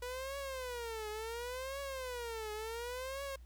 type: tone with vibrato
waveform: sawtooth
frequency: 486.5 Hz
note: B4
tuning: 26 cents flat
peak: -36 dBFS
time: 0.02-3.36 s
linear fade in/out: 5 ms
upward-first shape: triangle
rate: 0.7 Hz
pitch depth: 250 cents each way
effects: added 60 Hz sine -51 dBFS peak until 3.45 s + pink hiss -71 dBFS RMS until 3.45 s